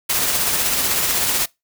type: noise with tremolo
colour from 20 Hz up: white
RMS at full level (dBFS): -18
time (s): 0.09-1.46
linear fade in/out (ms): 10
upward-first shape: sine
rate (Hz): 16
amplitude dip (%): 30
effects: noise-tail reverb RT60 0.2 s tail -23 dB re dry